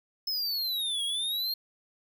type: exponential two-way sweep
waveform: square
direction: down then up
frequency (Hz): 5240 to 3265 to 4263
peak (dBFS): -29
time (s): 0.27-1.54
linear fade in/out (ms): 5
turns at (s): 1.04
effects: none